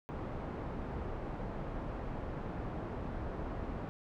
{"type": "low-pass noise", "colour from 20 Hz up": "pink", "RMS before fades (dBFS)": -40, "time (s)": [0.09, 3.89], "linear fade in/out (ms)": 0, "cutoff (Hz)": 980, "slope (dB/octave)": 12, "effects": []}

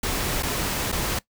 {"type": "noise with dropouts", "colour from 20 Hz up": "pink", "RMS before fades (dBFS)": -26, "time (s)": [0.03, 1.19], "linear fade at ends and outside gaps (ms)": 5, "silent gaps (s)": [[0.426, 0.431], [0.918, 0.924]], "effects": ["noise-tail reverb RT60 0.1 s tail -19 dB re dry"]}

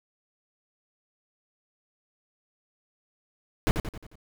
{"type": "noise with echo", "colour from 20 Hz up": "brown", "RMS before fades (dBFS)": -21, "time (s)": [3.67, 3.71], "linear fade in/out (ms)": 0, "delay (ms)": 89, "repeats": 5, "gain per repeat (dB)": -6, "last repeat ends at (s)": 4.155, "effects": []}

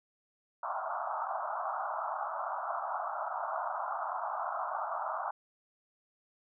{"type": "band-pass noise", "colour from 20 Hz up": "pink", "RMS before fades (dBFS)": -36, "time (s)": [0.63, 5.31], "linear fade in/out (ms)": 5, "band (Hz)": [630, 1400], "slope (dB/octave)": 96, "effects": []}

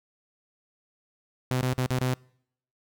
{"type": "tone with dropouts", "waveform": "sawtooth", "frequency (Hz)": 127.5, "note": "C3", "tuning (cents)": -44, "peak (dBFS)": -20, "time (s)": [1.51, 2.14], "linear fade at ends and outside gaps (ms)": 0, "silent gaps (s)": [[1.611, 1.629], [1.733, 1.781], [1.863, 1.906], [1.988, 2.011]], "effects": ["noise-tail reverb RT60 0.7 s tail -26 dB re dry"]}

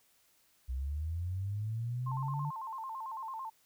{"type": "linear sweep", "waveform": "sine", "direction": "up", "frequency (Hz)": [61.4, 148.4], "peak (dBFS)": -33, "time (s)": [0.68, 2.51], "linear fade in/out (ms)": 20}
{"type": "tone with vibrato", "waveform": "sine", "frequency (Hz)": 972, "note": "B5", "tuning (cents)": -28, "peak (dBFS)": -38, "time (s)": [2.06, 3.5], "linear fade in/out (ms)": 10, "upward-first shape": "square", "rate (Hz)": 9, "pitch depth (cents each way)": 150}
{"effects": ["white hiss -69 dBFS RMS until 3.65 s"]}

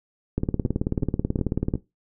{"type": "two click trains", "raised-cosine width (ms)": 3, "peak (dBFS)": [-14, -10], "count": [4, 26], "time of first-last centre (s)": [[0.66, 1.755], [0.38, 1.739]], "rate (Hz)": [2.74, 18.4], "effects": ["noise-tail reverb RT60 0.2 s tail -17 dB re dry"]}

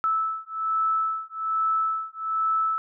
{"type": "beating tone pair", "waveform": "sine", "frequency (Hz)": [1310, 1311.2], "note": ["E6", "E6"], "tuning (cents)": [-11, -10], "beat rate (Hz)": 1.2, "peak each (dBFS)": -26, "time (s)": [0.04, 2.78], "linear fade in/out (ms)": 0, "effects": []}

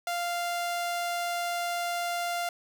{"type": "tone", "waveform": "sawtooth", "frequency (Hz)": 696, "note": "F5", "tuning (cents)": -6, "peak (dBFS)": -25, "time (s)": [0.07, 2.49], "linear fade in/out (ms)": 2, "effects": []}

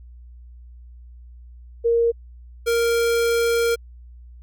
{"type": "tone pair in turn", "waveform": ["sine", "square"], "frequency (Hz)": [466.2, 466.2], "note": ["A#4", "A#4"], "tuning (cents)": [0, 0], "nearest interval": "unison", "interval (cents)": 0, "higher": "neither", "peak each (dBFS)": [-15, -18], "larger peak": "first", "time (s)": [[1.84, 2.12], [2.66, 3.76]], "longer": "second", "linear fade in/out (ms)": 20, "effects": ["added 60 Hz sine -40 dBFS peak until 4.42 s"]}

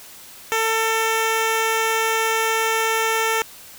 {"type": "tone", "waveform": "10% pulse", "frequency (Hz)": 447.2, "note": "A4", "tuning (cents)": 28, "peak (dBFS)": -10, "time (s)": [0.52, 3.42], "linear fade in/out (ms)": 0, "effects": ["white hiss -42 dBFS RMS until 3.78 s"]}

